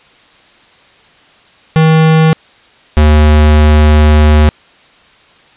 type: tone pair in turn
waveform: square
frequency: 159.1 / 75.8 Hz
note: D#3 / D#2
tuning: +39 / -45 cents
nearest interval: octave + minor second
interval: 1284 cents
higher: first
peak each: -5 / -4 dBFS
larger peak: second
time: 1.76-2.33 / 2.97-4.49 s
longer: second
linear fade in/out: 0 ms
effects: white hiss -44 dBFS RMS until 5.56 s + resampled to 8000 Hz